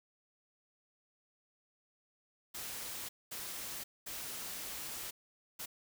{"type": "noise bursts at uneven times", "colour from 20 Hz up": "white", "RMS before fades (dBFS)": -43, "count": 4, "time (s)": [[2.54, 3.09], [3.31, 3.84], [4.06, 5.11], [5.59, 5.66]], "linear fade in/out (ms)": 10, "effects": []}